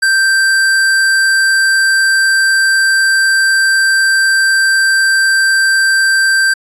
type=tone; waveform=square; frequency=1568 Hz; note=G6; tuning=in tune; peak=-9 dBFS; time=0.02-6.54 s; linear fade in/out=10 ms; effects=resampled to 24000 Hz